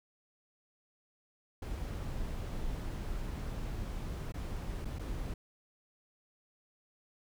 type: noise with dropouts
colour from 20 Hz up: brown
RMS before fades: -38 dBFS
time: 1.62-5.34 s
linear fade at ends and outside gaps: 5 ms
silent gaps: 4.322-4.34 / 4.848-4.853 / 4.987-4.993 s
effects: none